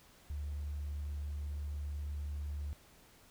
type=tone with tanh clipping; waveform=triangle; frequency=73 Hz; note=D2; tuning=10 cents flat; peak=-36 dBFS; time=0.3-2.73 s; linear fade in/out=0 ms; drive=1 dB; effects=pink hiss -62 dBFS RMS until 3.3 s